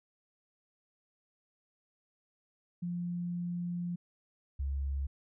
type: tone pair in turn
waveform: sine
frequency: 174.8 / 69.01 Hz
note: F3 / C#2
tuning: +2 / -7 cents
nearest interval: octave + major third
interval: 1609 cents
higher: first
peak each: -33 / -31 dBFS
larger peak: second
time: 2.82-3.96 / 4.59-5.07 s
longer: first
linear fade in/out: 10 ms
effects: none